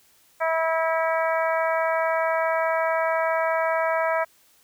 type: harmonic tone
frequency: 324.7 Hz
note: E4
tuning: 26 cents flat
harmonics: 2 / 3 / 4 / 5 / 6 / 7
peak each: -23 / -27 / -29 / -31 / -33 / -34 dBFS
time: 0.4-4.25 s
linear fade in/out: 20 ms
effects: white hiss -59 dBFS RMS until 4.63 s